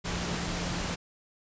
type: tone in noise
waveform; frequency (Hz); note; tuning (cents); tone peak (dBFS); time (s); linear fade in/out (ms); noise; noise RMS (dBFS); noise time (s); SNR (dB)
sine; 174.61; F3; 0; -36; 0.04-0.96; 20; pink; -33; 0.04-0.96; -6
effects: resampled to 16000 Hz